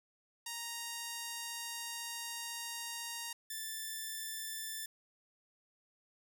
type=tone pair in turn; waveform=5% pulse; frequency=934 / 1763.2 Hz; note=A#5 / A6; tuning=+3 / +3 cents; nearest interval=major seventh; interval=1100 cents; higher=second; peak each=-28 / -29 dBFS; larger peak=first; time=0.46-3.33 / 3.5-4.86 s; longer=first; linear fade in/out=5 ms; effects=none